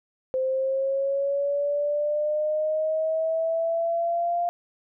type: linear sweep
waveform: sine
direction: up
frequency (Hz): 518 to 698.5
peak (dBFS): -22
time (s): 0.34-4.49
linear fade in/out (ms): 0
effects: none